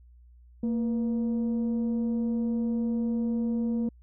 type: tone pair together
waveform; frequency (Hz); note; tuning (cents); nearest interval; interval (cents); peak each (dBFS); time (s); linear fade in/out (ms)
sine; 230 / 483.7; A#3 / B4; -23 / -36; octave + minor second; 1287; -24 / -36; 0.63-3.89; 5
effects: tanh soft clip ceiling -21 dBFS + added 60 Hz sine -51 dBFS peak until 4.02 s